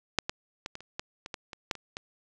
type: clicks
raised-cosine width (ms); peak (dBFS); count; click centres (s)
0.2; -6 / -13 / -18 / -22 / -29 / -16 / -22 / -18 / -23 / -11 / -26 / -19; 12; 0.187 / 0.295 / 0.661 / 0.754 / 0.806 / 0.995 / 1.261 / 1.342 / 1.532 / 1.712 / 1.753 / 1.969
effects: resampled to 22050 Hz + 8-bit